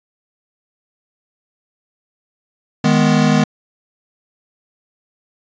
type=chord; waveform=square; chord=G# minor; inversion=second; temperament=equal; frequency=155.56 / 207.7 / 246.9 Hz; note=D#3 / G#3 / B3; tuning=0 / 0 / 0 cents; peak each=-16 dBFS; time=2.84-3.44 s; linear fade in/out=5 ms; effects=resampled to 16000 Hz